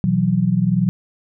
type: chord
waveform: sine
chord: B suspended fourth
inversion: none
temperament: equal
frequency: 123.47 / 164.81 / 185 Hz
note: B2 / E3 / F#3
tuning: 0 / 0 / 0 cents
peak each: -21 / -19 / -17 dBFS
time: 0.04-0.89 s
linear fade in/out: 0 ms
effects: none